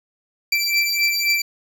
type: beating tone pair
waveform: 25% pulse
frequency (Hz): 2337 / 2340.8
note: D7 / D7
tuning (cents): -9 / -6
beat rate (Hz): 3.8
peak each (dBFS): -17 / -16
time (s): 0.52-1.42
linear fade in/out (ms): 5
effects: none